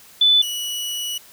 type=tone pair in turn; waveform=sine / sawtooth; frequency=3493 / 2937 Hz; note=A7 / F#7; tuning=-13 / -13 cents; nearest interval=minor third; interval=300 cents; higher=first; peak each=-11 / -21 dBFS; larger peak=first; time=0.21-0.42 / 0.42-1.18 s; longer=second; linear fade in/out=5 ms; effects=white hiss -47 dBFS RMS until 1.32 s